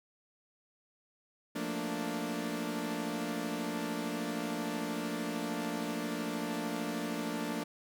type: chord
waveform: sawtooth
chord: Bb major seventh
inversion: second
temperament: equal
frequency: 174.61 / 220 / 233.1 / 293.7 Hz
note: F3 / A3 / Bb3 / D4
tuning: 0 / 0 / 0 / 0 cents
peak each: -38 / -37 / -35 / -34 dBFS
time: 1.55-7.64 s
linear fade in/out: 10 ms
effects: none